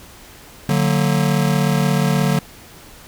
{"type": "chord", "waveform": "square", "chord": "D augmented", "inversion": "none", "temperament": "just", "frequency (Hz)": [146.83, 183.54, 229.4], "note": ["D3", "F#3", "A#3"], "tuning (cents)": [0, -14, -28], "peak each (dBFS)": [-18, -20, -23], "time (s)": [0.69, 2.39], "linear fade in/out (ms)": 2, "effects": ["pink hiss -42 dBFS RMS until 3.07 s"]}